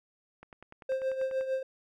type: click train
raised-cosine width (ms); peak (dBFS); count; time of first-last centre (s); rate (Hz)
0.5; -33; 11; 0.43-1.41; 10.2
type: tone with tremolo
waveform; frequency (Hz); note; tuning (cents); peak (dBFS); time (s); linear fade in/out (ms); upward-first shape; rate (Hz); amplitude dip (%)
triangle; 527; C5; +12; -24; 0.89-1.63; 5; triangle; 6.6; 70
effects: none